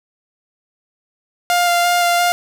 sawtooth tone with vibrato, 700 Hz, F5, 4 cents sharp, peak -9 dBFS, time 1.5-2.32 s, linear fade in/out 0 ms, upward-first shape square, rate 2.9 Hz, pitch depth 10 cents each way, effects none

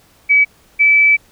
sine tone pair in turn, 2283 / 2307 Hz, D7 / D7, -50 / -31 cents, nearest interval unison, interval 19 cents, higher second, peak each -7 dBFS, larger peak neither, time 0.29-0.45 / 0.79-1.17 s, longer second, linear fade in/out 20 ms, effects pink hiss -51 dBFS RMS until 1.31 s

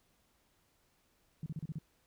sine tone bursts, 155.56 Hz, D#3, in tune, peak -36 dBFS, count 6, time 1.43-1.786 s, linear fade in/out 2 ms, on 31 ms, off 34 ms, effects pink hiss -73 dBFS RMS until 2.06 s

